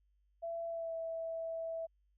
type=tone with pitch glide; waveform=sine; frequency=670 to 656.2 Hz; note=E5 to E5; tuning=+28 to -8 cents; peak=-37 dBFS; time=0.42-1.87 s; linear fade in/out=20 ms; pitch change=-36 cents; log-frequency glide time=0.68-0.94 s; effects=added 50 Hz sine -70 dBFS peak until 2.17 s